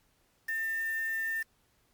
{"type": "tone with quantisation", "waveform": "sine", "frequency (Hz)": 1799, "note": "A6", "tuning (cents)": 38, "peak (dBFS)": -30, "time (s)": [0.48, 1.43], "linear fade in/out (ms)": 10, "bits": 7, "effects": ["pink hiss -70 dBFS RMS until 1.93 s", "MP3 96 kbps"]}